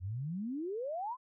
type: exponential sweep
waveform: sine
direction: up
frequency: 85.3 to 1058 Hz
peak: -35 dBFS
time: 0-1.17 s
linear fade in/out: 50 ms
effects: none